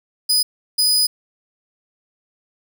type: tone bursts at uneven times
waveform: sawtooth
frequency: 4978 Hz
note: D#8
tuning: in tune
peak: -11 dBFS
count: 2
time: 0.29-0.43 / 0.78-1.07 s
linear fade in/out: 10 ms
effects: none